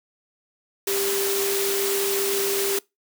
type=tone in noise; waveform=sine; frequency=395.7 Hz; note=G4; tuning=16 cents sharp; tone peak=-24 dBFS; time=0.87-2.79 s; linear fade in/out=5 ms; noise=white; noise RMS=-26 dBFS; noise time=0.87-2.79 s; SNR=-1 dB; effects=noise-tail reverb RT60 0.2 s tail -24 dB re dry + high-pass 200 Hz 12 dB/octave